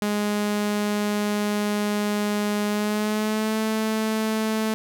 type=tone with pitch glide; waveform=sawtooth; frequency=207.7 to 218.9 Hz; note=G#3 to A3; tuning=0 to -9 cents; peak=-18 dBFS; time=0.02-4.74 s; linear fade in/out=0 ms; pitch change=+91 cents; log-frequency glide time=2.68-3.58 s; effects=none